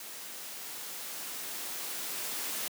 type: noise with level ramp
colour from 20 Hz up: white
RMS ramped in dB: -44 to -35 dBFS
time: 0-2.68 s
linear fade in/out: 2 ms
effects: high-pass 200 Hz 12 dB/octave